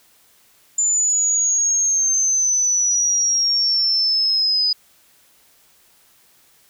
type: exponential sweep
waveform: sine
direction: down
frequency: 7110 to 4967 Hz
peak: -15 dBFS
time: 0.78-4.73 s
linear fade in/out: 5 ms
effects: white hiss -55 dBFS RMS until 6.69 s